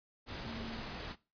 sine tone in noise, 227.5 Hz, A#3, 42 cents flat, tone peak -43 dBFS, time 0.42-0.85 s, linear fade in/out 50 ms, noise pink, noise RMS -43 dBFS, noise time 0.26-1.16 s, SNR -3 dB, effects noise-tail reverb RT60 0.3 s tail -20 dB re dry + resampled to 11025 Hz

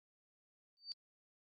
sine tone with exponential growth, 4598 Hz, D8, 37 cents flat, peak -37 dBFS, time 0.77-0.92 s, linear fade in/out 0 ms, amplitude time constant 32 ms, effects MP3 48 kbps

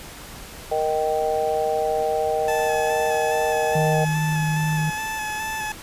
sine chord, Eb major, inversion second, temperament just, 466.7 / 622.3 / 777.8 Hz, Bb4 / Eb5 / G5, +2 / 0 / -14 cents, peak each -24 dBFS, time 0.71-4.05 s, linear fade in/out 10 ms
20% pulse tone with vibrato, 865 Hz, A5, 30 cents flat, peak -21 dBFS, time 2.48-5.72 s, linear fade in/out 2 ms, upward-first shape square, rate 2.4 Hz, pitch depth 18 cents each way
sine tone, 155.56 Hz, D#3, in tune, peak -20 dBFS, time 3.75-4.9 s, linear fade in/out 5 ms
effects pink hiss -39 dBFS RMS until 5.82 s + resampled to 32000 Hz

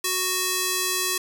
square tone with band-pass filter, 370 Hz, F#4, in tune, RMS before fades -25 dBFS, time 0.04-1.18 s, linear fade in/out 5 ms, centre 10000 Hz, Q 0.53, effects none

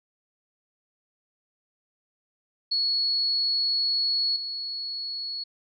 sine tone with level steps, 4368 Hz, C#8, 26 cents flat, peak -22 / -30 dBFS, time 2.71-5.44 s, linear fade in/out 10 ms, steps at 4.36 s, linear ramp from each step 2 ms, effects none

